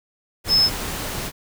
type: tone in noise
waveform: sine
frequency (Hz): 5200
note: E8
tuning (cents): -24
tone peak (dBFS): -13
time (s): 0.48-0.7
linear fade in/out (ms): 50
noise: pink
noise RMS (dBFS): -28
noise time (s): 0.44-1.32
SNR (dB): +12
effects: none